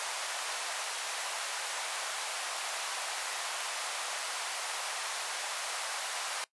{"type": "high-pass noise", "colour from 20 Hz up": "pink", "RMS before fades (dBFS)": -36, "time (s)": [0, 6.44], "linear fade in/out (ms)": 0, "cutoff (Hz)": 680, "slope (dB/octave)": 24, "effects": ["noise-tail reverb RT60 0.1 s tail -20 dB re dry", "resampled to 24000 Hz"]}